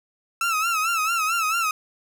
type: tone with vibrato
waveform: 30% pulse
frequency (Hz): 1318.5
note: E6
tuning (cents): 0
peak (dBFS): -18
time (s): 0.41-1.71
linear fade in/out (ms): 2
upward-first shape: sine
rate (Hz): 4.5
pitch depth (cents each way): 94
effects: none